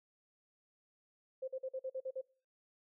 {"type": "tone bursts", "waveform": "sine", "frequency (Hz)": 523.3, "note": "C5", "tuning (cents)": 0, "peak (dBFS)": -37, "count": 8, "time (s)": [1.42, 2.214], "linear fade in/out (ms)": 10, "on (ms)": 59, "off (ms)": 46, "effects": ["noise-tail reverb RT60 0.4 s tail -22 dB re dry"]}